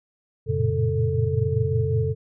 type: tone cluster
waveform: sine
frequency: 90.6 / 112.3 / 117.6 / 138.3 / 441.7 Hz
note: F#2 / A2 / A#2 / C#3 / A4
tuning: -36 / +36 / +16 / -4 / +7 cents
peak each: -26 dBFS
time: 0.46-2.15 s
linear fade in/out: 50 ms
effects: none